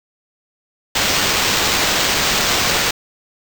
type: noise with sample-and-hold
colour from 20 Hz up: white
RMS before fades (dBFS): -17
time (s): 0.95-2.91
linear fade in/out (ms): 5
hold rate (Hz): 11025
effects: none